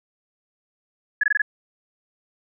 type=tone bursts; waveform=sine; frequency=1693 Hz; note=G#6; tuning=33 cents sharp; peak=-15 dBFS; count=5; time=1.21-1.419 s; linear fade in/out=5 ms; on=25 ms; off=21 ms; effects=none